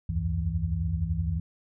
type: tone cluster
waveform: sine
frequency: 70.2 / 82.9 / 93.6 / 163.3 Hz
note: C#2 / E2 / F#2 / E3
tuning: +22 / +10 / +20 / -16 cents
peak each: -31 dBFS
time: 0.09-1.4 s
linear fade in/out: 5 ms
effects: none

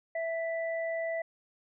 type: tone pair together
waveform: sine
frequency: 659.3 / 1978 Hz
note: E5 / B6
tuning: 0 / +2 cents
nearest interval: octave + perfect fifth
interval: 1902 cents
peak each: -31 / -38 dBFS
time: 0.15-1.22 s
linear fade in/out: 5 ms
effects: none

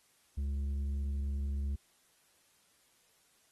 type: tone with tanh clipping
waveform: sine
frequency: 70 Hz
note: C#2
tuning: 18 cents sharp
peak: -33 dBFS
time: 0.37-1.76 s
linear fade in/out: 10 ms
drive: 6 dB
effects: white hiss -69 dBFS RMS until 3.51 s + AAC 32 kbps

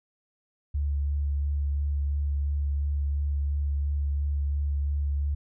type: tone with vibrato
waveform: sine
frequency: 71.6 Hz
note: D2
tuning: 43 cents flat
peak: -24 dBFS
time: 0.74-5.35 s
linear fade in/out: 10 ms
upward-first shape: sine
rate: 2.9 Hz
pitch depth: 15 cents each way
effects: none

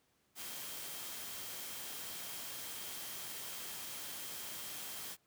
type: tone in noise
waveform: sine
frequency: 3200 Hz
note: G7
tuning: 35 cents sharp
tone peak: -56 dBFS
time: 0.35-5.17 s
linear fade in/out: 50 ms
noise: white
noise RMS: -45 dBFS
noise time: 0.35-5.17 s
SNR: -14 dB
effects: pink hiss -75 dBFS RMS until 5.26 s + high-pass 80 Hz 12 dB/octave

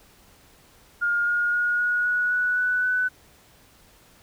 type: tone with pitch steps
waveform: sine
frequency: 1417 / 1428.5 / 1440.1 / 1451.8 / 1463.6 / 1475.5 / 1487.4 / 1499.5 Hz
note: F6 / F6 / F#6 / F#6 / F#6 / F#6 / F#6 / F#6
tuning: +25 / +39 / -47 / -33 / -19 / -5 / +9 / +23 cents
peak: -20 dBFS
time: 1.01-3.09 s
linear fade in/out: 20 ms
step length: 260 ms
effects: pink hiss -55 dBFS RMS until 4.22 s

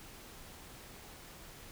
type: silence
effects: pink hiss -52 dBFS RMS until 1.71 s

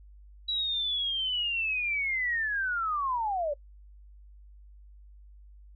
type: linear sweep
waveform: sine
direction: down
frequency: 3919 to 554.4 Hz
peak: -27 dBFS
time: 0.48-3.54 s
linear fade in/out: 10 ms
effects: noise-tail reverb RT60 0.1 s tail -22 dB re dry + added 50 Hz sine -49 dBFS peak until 5.75 s

